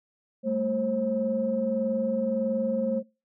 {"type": "tone cluster", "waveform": "sine", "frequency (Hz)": [203.4, 225, 533], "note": ["G#3", "A3", "C5"], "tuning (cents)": [-36, 39, 32], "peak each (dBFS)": [-33, -27, -26], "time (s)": [0.43, 3.03], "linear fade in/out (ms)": 50, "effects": ["noise-tail reverb RT60 0.3 s tail -24 dB re dry", "tanh soft clip ceiling -15 dBFS"]}